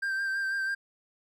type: tone with vibrato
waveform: triangle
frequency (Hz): 1576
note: G6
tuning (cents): +9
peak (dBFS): -26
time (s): 0.02-0.75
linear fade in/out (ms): 10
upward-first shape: sine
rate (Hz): 6.1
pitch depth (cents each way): 27
effects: none